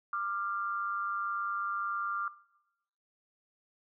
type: tone pair together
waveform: sine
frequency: 1189 / 1387.4 Hz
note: D6 / F6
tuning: +21 / -12 cents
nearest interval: minor third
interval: 267 cents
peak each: -32 / -35 dBFS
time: 0.13-2.28 s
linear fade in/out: 2 ms
effects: noise-tail reverb RT60 0.9 s tail -21 dB re dry